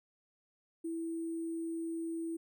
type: tone with sample-and-hold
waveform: sine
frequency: 330 Hz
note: E4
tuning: 2 cents sharp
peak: -35 dBFS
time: 0.84-2.37 s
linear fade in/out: 10 ms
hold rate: 8820 Hz
effects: none